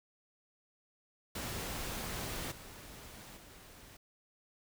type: noise with level steps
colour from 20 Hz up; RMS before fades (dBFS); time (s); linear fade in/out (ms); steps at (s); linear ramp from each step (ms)
pink; -40 / -51 / -55; 1.35-3.97; 5; 2.51 / 3.36; 10
effects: none